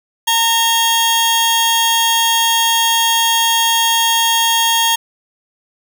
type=tone pair together; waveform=sawtooth; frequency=916 / 3264 Hz; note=A#5 / G#7; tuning=-31 / -31 cents; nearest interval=octave + minor seventh; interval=2200 cents; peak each=-11 dBFS; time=0.27-4.96 s; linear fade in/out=10 ms; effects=none